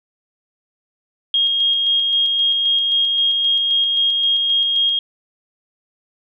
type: tone with tremolo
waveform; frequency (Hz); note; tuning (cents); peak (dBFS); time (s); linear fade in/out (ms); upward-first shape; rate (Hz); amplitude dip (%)
sine; 3252; G#7; -37; -13; 1.34-4.99; 2; square; 3.8; 25
effects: none